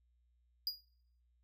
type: tone with exponential decay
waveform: square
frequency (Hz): 4877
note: D#8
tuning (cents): -35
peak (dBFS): -31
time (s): 0.67-0.81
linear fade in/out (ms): 1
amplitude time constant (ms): 30
effects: noise-tail reverb RT60 0.6 s tail -19 dB re dry + added 60 Hz sine -70 dBFS peak until 1.43 s